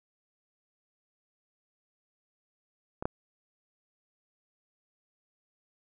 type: clicks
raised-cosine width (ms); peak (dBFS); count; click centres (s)
1; -21 / -14; 2; 3.025 / 3.055
effects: none